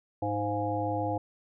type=harmonic tone with a mistuned harmonic; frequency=103.83 Hz; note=G#2; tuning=in tune; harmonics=1 / 3 / 5 / 7 / 8; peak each=-34 / -34 / -34 / -34 / -34 dBFS; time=0.22-1.18 s; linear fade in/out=5 ms; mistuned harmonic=7; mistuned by=-54 cents; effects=none